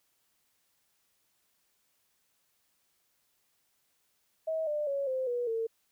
sine tone with pitch steps, 640 / 597.1 / 557.2 / 519.8 / 485 / 452.5 Hz, D#5 / D5 / C#5 / C5 / B4 / A4, +49 / +29 / +9 / -11 / -31 / +48 cents, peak -29 dBFS, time 4.47-5.67 s, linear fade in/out 10 ms, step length 200 ms, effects white hiss -74 dBFS RMS until 5.91 s

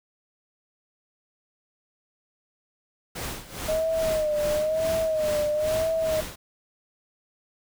pink noise with tremolo, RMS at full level -32 dBFS, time 3.15-6.36 s, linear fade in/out 10 ms, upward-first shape sine, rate 2.4 Hz, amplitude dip 80%
sine tone with vibrato, 622.3 Hz, D#5, in tune, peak -22 dBFS, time 3.68-6.21 s, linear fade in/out 10 ms, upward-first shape sine, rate 1 Hz, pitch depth 74 cents each way
effects none

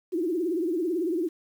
sine tone with vibrato, 342 Hz, F4, 36 cents flat, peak -24 dBFS, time 0.12-1.29 s, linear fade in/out 20 ms, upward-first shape triangle, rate 18 Hz, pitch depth 190 cents each way, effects 9-bit

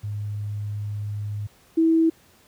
sine tone pair in turn, 103.83 / 325.5 Hz, G#2 / E4, 0 / -22 cents, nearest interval octave + minor sixth, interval 1978 cents, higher second, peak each -26 / -15 dBFS, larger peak second, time 0.03-1.47 / 1.77-2.1 s, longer first, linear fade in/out 10 ms, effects pink hiss -56 dBFS RMS until 2.47 s + high-pass 60 Hz 12 dB/octave

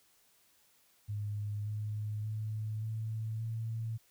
sine tone with pitch steps, 103.83 / 106.01 / 108.24 / 110.51 / 112.84 Hz, G#2 / G#2 / A2 / A2 / A2, 0 / +36 / -28 / +8 / +44 cents, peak -34 dBFS, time 1.08-3.98 s, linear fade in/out 20 ms, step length 580 ms, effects white hiss -68 dBFS RMS until 4.1 s

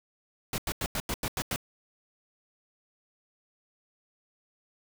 pink noise bursts, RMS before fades -31 dBFS, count 8, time 0.53-1.561 s, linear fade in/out 2 ms, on 51 ms, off 89 ms, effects none

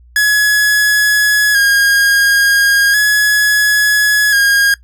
45% pulse tone with vibrato, 1658 Hz, G#6, 3 cents flat, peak -8 dBFS, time 0.16-4.74 s, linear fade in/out 2 ms, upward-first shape square, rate 0.36 Hz, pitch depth 32 cents each way, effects noise-tail reverb RT60 0.1 s tail -19 dB re dry + added 60 Hz sine -40 dBFS peak until 4.83 s

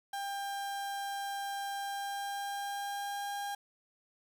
35% pulse tone with pitch glide, 797 to 807.2 Hz, G5 to G#5, +28 to -49 cents, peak -34 dBFS, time 0.13-3.55 s, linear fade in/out 5 ms, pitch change +23 cents, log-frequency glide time 1.76-3.31 s, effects 10-bit

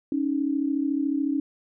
sine tone pair together, 277.2 / 311.1 Hz, C#4 / D#4, 0 / 0 cents, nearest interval major second, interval 200 cents, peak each -24 / -27 dBFS, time 0.12-1.4 s, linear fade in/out 2 ms, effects none

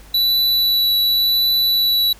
square tone with vibrato, 3951 Hz, B7, in tune, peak -14 dBFS, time 0.14-2.13 s, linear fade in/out 5 ms, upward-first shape triangle, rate 0.91 Hz, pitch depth 9 cents each way, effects added 50 Hz sine -42 dBFS peak until 2.19 s + pink hiss -46 dBFS RMS until 2.19 s

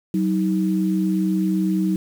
sine tone pair together, 188.58 / 316.6 Hz, F#3 / D#4, +33 / +30 cents, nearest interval major sixth, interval 897 cents, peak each -19 / -22 dBFS, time 0.14-1.96 s, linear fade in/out 2 ms, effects 7-bit

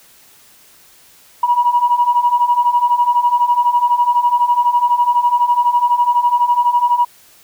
sine beating tone pair, 958 / 970 Hz, A#5 / B5, +47 / -31 cents, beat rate 12 Hz, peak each -15 / -12 dBFS, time 1.43-7.05 s, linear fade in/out 5 ms, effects tanh soft clip ceiling -3 dBFS + white hiss -47 dBFS RMS until 7.43 s

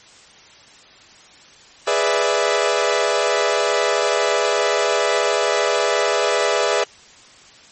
sawtooth chord, E dominant seventh, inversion first, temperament equal, 415.3 / 493.9 / 587.3 / 659.3 Hz, G#4 / B4 / D5 / E5, 0 / 0 / 0 / 0 cents, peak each -18 dBFS, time 1.87-6.84 s, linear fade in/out 5 ms, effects white hiss -46 dBFS RMS until 7.71 s + MP3 32 kbps

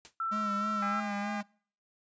white noise with exponential decay, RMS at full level -44 dBFS, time 0.05-0.15 s, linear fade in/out 0 ms, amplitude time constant 21 ms
sine tone, 1335 Hz, E6, 22 cents sharp, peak -30 dBFS, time 0.2-1 s, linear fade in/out 2 ms
square tone with vibrato, 207.7 Hz, G#3, in tune, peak -35 dBFS, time 0.31-1.43 s, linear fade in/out 20 ms, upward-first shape sine, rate 3.2 Hz, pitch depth 44 cents each way
harmonic tone, 403.7 Hz, G#4, 49 cents flat, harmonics 2 / 3 / 4 / 5 / 6, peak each -38 / -43 / -43 / -46 / -48 dBFS, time 0.82-1.41 s, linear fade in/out 5 ms
effects noise-tail reverb RT60 0.5 s tail -25 dB re dry + resampled to 16000 Hz

